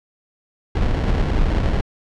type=noise with sample-and-hold; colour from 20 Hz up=brown; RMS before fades=-18 dBFS; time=0.75-1.81 s; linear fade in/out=5 ms; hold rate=1225 Hz; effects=low-pass 4000 Hz 12 dB/octave